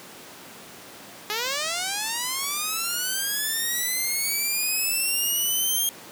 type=linear sweep; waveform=5% pulse; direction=up; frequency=413 to 3232 Hz; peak=-14 dBFS; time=1.3-5.89 s; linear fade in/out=0 ms; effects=pink hiss -43 dBFS RMS until 6.11 s + high-pass 200 Hz 12 dB/octave